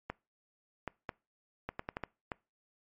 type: clicks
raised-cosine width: 0.5 ms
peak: -21 dBFS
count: 9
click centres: 0.1 / 0.877 / 1.092 / 1.69 / 1.794 / 1.889 / 1.969 / 2.037 / 2.318 s
effects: noise-tail reverb RT60 0.3 s tail -24 dB re dry + MP3 32 kbps